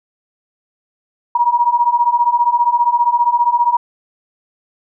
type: beating tone pair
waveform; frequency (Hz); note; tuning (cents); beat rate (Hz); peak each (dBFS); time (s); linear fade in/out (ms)
sine; 946 / 961; A#5 / B5; +25 / -48; 15; -15 / -13; 1.35-3.77; 5
effects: none